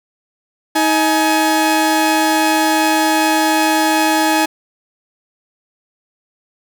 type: tone pair together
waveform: sawtooth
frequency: 315.8 / 843 Hz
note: D#4 / G#5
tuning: +26 / +26 cents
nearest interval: octave + perfect fourth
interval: 1700 cents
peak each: -11 dBFS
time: 0.75-4.46 s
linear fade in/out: 10 ms
effects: none